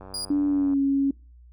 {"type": "click train", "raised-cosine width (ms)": 1, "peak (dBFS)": -29, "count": 70, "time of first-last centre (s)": [0.01, 0.735], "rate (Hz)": 95.2}
{"type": "tone", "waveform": "30% pulse", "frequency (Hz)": 4876, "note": "D#8", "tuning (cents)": -36, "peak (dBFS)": -26, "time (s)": [0.14, 0.25], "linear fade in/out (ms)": 2}
{"type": "tone with pitch glide", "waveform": "sine", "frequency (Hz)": [289.5, 275.9], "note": ["D4", "C#4"], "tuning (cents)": [-25, -8], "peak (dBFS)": -19, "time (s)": [0.3, 1.11], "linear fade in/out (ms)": 5, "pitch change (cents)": -83, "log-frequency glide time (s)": [0.47, 0.8]}
{"effects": ["noise-tail reverb RT60 0.3 s tail -24 dB re dry", "added 60 Hz sine -47 dBFS peak until 1.52 s"]}